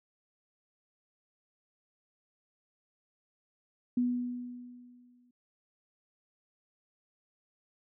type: tone with exponential decay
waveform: sine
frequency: 245.6 Hz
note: B3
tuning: 9 cents flat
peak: -24 dBFS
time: 3.97-5.31 s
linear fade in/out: 5 ms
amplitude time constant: 290 ms
effects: none